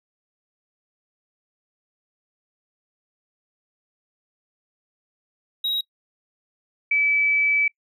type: tone pair in turn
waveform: triangle / sine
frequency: 3820 / 2301 Hz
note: A#7 / D7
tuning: +42 / -36 cents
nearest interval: major sixth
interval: 878 cents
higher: first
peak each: -20 / -17 dBFS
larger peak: second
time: 5.64-5.81 / 6.91-7.68 s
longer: second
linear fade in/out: 5 ms
effects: noise-tail reverb RT60 0.1 s tail -24 dB re dry